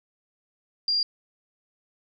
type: tone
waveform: sine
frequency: 4785 Hz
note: D8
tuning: 32 cents sharp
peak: -21 dBFS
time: 0.88-1.03 s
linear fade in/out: 2 ms
effects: none